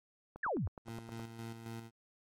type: click train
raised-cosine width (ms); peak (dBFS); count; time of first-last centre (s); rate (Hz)
1; -33; 9; 0.36-1.196; 9.57
type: exponential sweep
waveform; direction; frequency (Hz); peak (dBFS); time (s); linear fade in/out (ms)
sine; down; 1882 to 69.3; -32; 0.43-0.68; 5
type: tone with tremolo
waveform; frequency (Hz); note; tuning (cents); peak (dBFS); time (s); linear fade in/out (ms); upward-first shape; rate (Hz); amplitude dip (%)
20% pulse; 114.6; A#2; -29; -37; 0.85-1.91; 50; square; 3.7; 50
effects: MP3 64 kbps